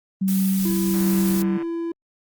sine tone with tremolo, 191.8 Hz, G3, 37 cents flat, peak -17 dBFS, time 0.21-1.58 s, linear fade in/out 10 ms, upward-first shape sine, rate 1.3 Hz, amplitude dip 30%
blue noise, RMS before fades -30 dBFS, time 0.28-1.42 s, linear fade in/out 0 ms
triangle tone, 335.3 Hz, E4, 30 cents sharp, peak -22 dBFS, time 0.65-1.92 s, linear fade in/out 5 ms
click train, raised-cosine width 0.5 ms, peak -24 dBFS, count 103, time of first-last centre 0.94-1.625 s, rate 149 Hz
effects Opus 32 kbps

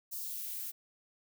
violet noise with high-pass filter sweep, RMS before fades -40 dBFS, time 0.11-0.72 s, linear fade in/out 20 ms, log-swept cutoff 5800 to 1100 Hz, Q 1.2, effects none

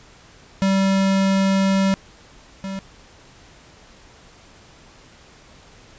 square tone pair in turn, 193.6 / 193.6 Hz, G3 / G3, -21 / -21 cents, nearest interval unison, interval 0 cents, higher neither, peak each -16 / -27 dBFS, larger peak first, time 0.62-1.94 / 2.64-2.79 s, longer first, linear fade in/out 0 ms, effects pink hiss -48 dBFS RMS until 5.98 s + resampled to 16000 Hz

